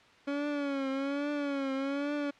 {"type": "tone with vibrato", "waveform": "30% pulse", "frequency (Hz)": 280, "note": "C#4", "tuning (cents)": 18, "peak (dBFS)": -28, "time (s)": [0.27, 2.31], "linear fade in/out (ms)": 10, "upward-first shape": "triangle", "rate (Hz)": 1.2, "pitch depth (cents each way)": 88, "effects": ["white hiss -58 dBFS RMS until 2.39 s", "low-pass 3000 Hz 12 dB/octave"]}